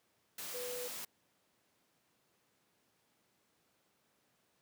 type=tone in noise; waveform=sine; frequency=493.9 Hz; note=B4; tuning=in tune; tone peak=-41 dBFS; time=0.54-0.88 s; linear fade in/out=5 ms; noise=white; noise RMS=-44 dBFS; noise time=0.38-1.05 s; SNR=0 dB; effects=pink hiss -75 dBFS RMS until 4.61 s + high-pass 150 Hz 12 dB/octave